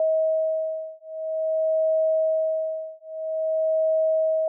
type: beating tone pair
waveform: sine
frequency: 636 / 636.5 Hz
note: D#5 / D#5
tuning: +38 / +39 cents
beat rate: 0.5 Hz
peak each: -24 dBFS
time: 0-4.48 s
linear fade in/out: 2 ms
effects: none